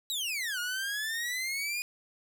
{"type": "exponential two-way sweep", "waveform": "sawtooth", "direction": "down then up", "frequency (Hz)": [3973, 1421, 2468], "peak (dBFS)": -28, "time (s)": [0.1, 1.82], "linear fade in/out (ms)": 0, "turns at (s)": 0.59, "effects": []}